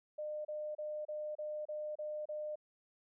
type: tone bursts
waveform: sine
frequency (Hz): 605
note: D#5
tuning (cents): -49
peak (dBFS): -38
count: 8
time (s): 0.18-2.557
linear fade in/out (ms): 10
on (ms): 270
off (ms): 31
effects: none